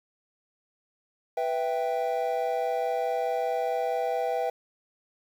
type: chord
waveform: triangle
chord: E minor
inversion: second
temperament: equal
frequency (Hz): 493.9 / 659.3 / 784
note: B4 / E5 / G5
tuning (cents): 0 / 0 / 0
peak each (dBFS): -28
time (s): 1.37-4.5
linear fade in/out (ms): 5
effects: 9-bit